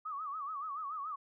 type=tone with vibrato; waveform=sine; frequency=1193 Hz; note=D6; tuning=27 cents sharp; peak=-37 dBFS; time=0.05-1.16 s; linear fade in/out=10 ms; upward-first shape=sine; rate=7 Hz; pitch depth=140 cents each way; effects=none